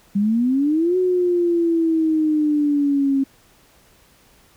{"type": "exponential two-way sweep", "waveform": "sine", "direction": "up then down", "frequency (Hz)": [196, 370, 269.9], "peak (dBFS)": -15, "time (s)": [0.15, 3.24], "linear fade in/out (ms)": 10, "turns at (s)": 0.97, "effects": ["pink hiss -54 dBFS RMS until 4.56 s"]}